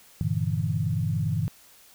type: chord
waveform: sine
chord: E half-diminished seventh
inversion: first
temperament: equal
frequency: 98 / 116.54 / 146.83 / 164.81 Hz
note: G2 / Bb2 / D3 / E3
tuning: 0 / 0 / 0 / 0 cents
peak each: -29 dBFS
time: 0.21-1.48 s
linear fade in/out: 0 ms
effects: white hiss -54 dBFS RMS until 1.94 s